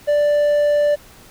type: tone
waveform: triangle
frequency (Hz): 587.3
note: D5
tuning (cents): 0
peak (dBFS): -11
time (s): 0.07-0.96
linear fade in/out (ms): 20
effects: pink hiss -45 dBFS RMS until 1.3 s